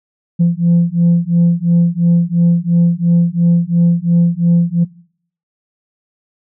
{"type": "beating tone pair", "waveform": "sine", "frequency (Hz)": [169.8, 172.7], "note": ["F3", "F3"], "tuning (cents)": [-48, -19], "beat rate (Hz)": 2.9, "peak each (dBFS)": -11, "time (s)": [0.39, 4.85], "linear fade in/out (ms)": 20, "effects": ["noise-tail reverb RT60 0.6 s tail -22 dB re dry", "tanh soft clip ceiling -5 dBFS"]}